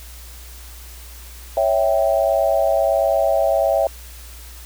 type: chord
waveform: sine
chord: C# diminished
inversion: none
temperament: equal with one note detuned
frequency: 554.4 / 655.8 / 784 Hz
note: C#5 / E5 / G5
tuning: 0 / -9 / 0 cents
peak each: -19 / -17 / -22 dBFS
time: 1.57-3.87 s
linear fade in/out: 2 ms
effects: added 60 Hz sine -37 dBFS peak until 4.65 s + white hiss -42 dBFS RMS until 4.65 s